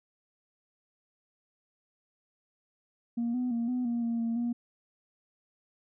sine tone with pitch steps, 235.2 / 249.3 / 233.4 / 249.9 / 236.3 / 232.5 / 230.3 / 238.2 Hz, A#3 / B3 / A#3 / B3 / A#3 / A#3 / A#3 / A#3, +16 / +16 / +2 / +21 / +24 / -4 / -21 / +38 cents, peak -26 dBFS, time 3.17-4.53 s, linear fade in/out 10 ms, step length 170 ms, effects tanh soft clip ceiling -25 dBFS

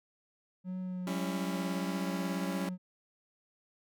triangle tone with vibrato, 182.9 Hz, F#3, 20 cents flat, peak -33 dBFS, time 0.64-2.78 s, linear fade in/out 50 ms, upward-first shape triangle, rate 1.7 Hz, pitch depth 21 cents each way
sawtooth chord, C# diminished, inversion second, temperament just, 199.57 / 277.2 / 332.6 Hz, G3 / C#4 / E4, +31 / 0 / +16 cents, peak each -35 / -34 / -38 dBFS, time 1.07-2.69 s, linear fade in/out 2 ms
effects none

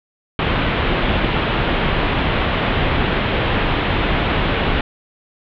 pink low-pass noise, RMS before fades -18 dBFS, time 0.39-4.81 s, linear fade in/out 2 ms, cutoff 3500 Hz, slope 48 dB/octave, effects none

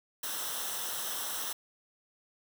white noise with comb filter, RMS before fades -36 dBFS, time 0.23-1.53 s, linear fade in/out 5 ms, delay 0.43 ms, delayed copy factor -0.7, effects none

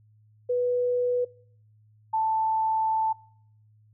sine tone pair in turn, 492.2 / 882.1 Hz, B4 / A5, -6 / +4 cents, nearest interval minor seventh, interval 1010 cents, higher second, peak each -22 dBFS, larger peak neither, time 0.49-1.25 / 2.13-3.13 s, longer second, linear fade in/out 10 ms, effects noise-tail reverb RT60 0.6 s tail -24 dB re dry + added 107 Hz sine -56 dBFS peak until 3.93 s

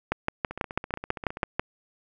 two click trains, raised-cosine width 0.5 ms, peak -9 / -20 dBFS, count 10 / 15, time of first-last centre 0.12-1.595 / 0.51-1.437 s, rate 6.1 / 15.1 Hz, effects none

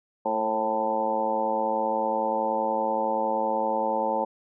harmonic tone with a mistuned harmonic, 110.6 Hz, A2, 9 cents sharp, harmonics 2 / 3 / 4 / 5 / 6 / 7 / 8 / 9, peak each -35 / -36 / -35 / -28 / -38 / -31 / -27 / -38 dBFS, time 0.25-4.25 s, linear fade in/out 10 ms, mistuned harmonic 5, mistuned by -35 cents, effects none

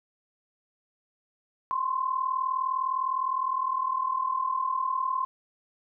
sine tone pair together, 1036 / 1075.7 Hz, C6 / C6, -17 / +48 cents, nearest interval minor second, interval 65 cents, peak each -27 / -30 dBFS, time 1.71-5.25 s, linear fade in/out 0 ms, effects none

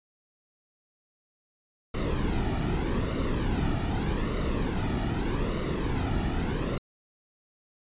brown noise with flanger, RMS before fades -28 dBFS, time 1.94-6.78 s, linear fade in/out 5 ms, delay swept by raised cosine 1.2 to 1.93 ms, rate 0.82 Hz, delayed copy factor -0.6, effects resampled to 8000 Hz

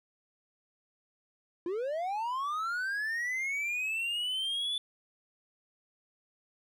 triangle linear sweep, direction up, 331.7 to 3491 Hz, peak -29 dBFS, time 1.66-4.78 s, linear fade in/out 2 ms, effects none

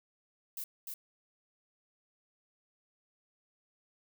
violet noise with echo, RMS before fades -40 dBFS, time 0.57-0.64 s, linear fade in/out 2 ms, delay 300 ms, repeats 1, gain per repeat -2 dB, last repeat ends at 0.94 s, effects none

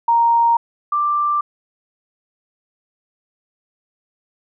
sine tone pair in turn, 932.3 / 1179.7 Hz, A#5 / D6, 0 / +7 cents, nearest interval major third, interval 407 cents, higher second, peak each -11 / -15 dBFS, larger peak first, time 0.08-0.57 / 0.92-1.41 s, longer neither, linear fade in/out 5 ms, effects none

